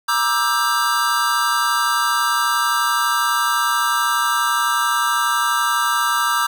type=chord; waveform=square; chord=E half-diminished seventh; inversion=second; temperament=just; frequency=949.3 / 1186.7 / 1318.5 / 1582.2 Hz; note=Bb5 / D6 / E6 / G6; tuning=+31 / +18 / 0 / +16 cents; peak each=-24 / -22 / -22 / -23 dBFS; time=0.08-6.47 s; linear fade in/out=10 ms; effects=none